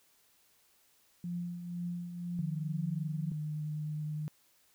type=tone with tremolo; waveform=sine; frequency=174.61 Hz; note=F3; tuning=in tune; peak=-33 dBFS; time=1.24-3.32 s; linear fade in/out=2 ms; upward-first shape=triangle; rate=2 Hz; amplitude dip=60%
type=tone with vibrato; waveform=sine; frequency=152 Hz; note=D#3; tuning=40 cents flat; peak=-34 dBFS; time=2.39-4.28 s; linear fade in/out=0 ms; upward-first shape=triangle; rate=9.5 Hz; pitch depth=11 cents each way
effects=white hiss -68 dBFS RMS until 4.74 s